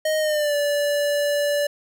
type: tone with pitch glide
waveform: square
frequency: 622.3 to 580.6 Hz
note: D#5 to D5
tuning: 0 to -20 cents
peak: -20 dBFS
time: 0.05-1.67 s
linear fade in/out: 5 ms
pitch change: -120 cents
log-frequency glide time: 0.19-0.55 s
effects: none